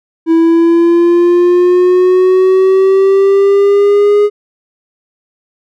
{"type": "linear sweep", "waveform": "triangle", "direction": "up", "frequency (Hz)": [326.6, 415.3], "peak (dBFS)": -3, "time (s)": [0.26, 4.3], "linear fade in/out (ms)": 50, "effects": []}